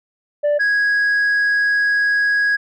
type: tone pair in turn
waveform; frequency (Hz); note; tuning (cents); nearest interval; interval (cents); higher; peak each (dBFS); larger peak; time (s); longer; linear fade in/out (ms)
sine; 587.3 / 1657; D5 / G#6; 0 / -4; octave + tritone; 1796; second; -11; neither; 0.43-0.59 / 0.59-2.57; second; 20
effects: tanh soft clip ceiling -13 dBFS